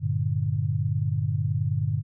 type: chord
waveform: sine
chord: G minor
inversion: none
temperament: equal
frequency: 98 / 116.54 / 146.83 Hz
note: G2 / Bb2 / D3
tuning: 0 / 0 / 0 cents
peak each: -27 dBFS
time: 0-2.03 s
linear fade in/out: 50 ms
effects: none